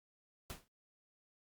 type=noise with exponential decay; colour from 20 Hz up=pink; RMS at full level=-42 dBFS; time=0.5-0.68 s; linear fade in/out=0 ms; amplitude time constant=38 ms; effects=Opus 48 kbps